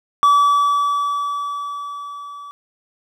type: tone with level ramp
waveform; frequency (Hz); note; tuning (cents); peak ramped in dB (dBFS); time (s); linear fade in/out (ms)
triangle; 1149; D6; -38; -7 to -31; 0.23-2.51; 0
effects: none